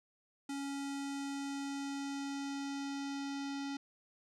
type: tone with low-pass filter sweep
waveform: square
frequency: 278.5 Hz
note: C#4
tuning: 8 cents sharp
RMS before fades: -40 dBFS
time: 0.49-3.77 s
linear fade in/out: 5 ms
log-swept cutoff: 8500 to 5300 Hz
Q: 1.7
effects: none